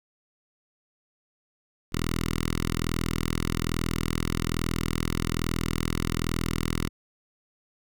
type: tone with notch filter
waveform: 5% pulse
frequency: 41.18 Hz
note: E1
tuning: 1 cent flat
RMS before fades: -28 dBFS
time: 1.92-6.89 s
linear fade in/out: 20 ms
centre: 590 Hz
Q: 0.59
effects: none